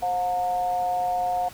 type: tone with amplitude modulation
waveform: sine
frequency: 720 Hz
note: F#5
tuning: 47 cents flat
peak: -19 dBFS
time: 0.02-1.49 s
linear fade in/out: 10 ms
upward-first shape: sine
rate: 194 Hz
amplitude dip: 65%
effects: pink hiss -45 dBFS RMS until 1.53 s